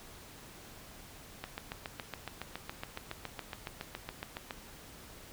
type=click train; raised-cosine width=0.3 ms; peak=-22 dBFS; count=23; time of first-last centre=1.44-4.508 s; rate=7.17 Hz; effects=pink hiss -52 dBFS RMS until 5.32 s